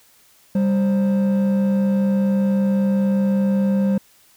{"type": "tone pair together", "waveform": "triangle", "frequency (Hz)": [197.1, 526.2], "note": ["G3", "C5"], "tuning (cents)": [10, 10], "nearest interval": "octave + perfect fourth", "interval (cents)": 1700, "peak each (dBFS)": [-12, -22], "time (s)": [0.55, 3.98], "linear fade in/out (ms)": 5, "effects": ["tanh soft clip ceiling -12 dBFS", "white hiss -54 dBFS RMS until 4.36 s"]}